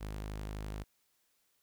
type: tone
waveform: sawtooth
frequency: 51.91 Hz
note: G#1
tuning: in tune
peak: -35 dBFS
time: 0-0.84 s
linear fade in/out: 20 ms
effects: white hiss -75 dBFS RMS until 1.62 s